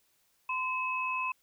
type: tone pair together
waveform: sine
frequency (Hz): 1023 / 2578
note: C6 / E7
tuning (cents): -39 / -39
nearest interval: octave + major third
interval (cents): 1600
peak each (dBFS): -32 / -33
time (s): 0.49-1.32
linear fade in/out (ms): 5
effects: white hiss -71 dBFS RMS until 1.42 s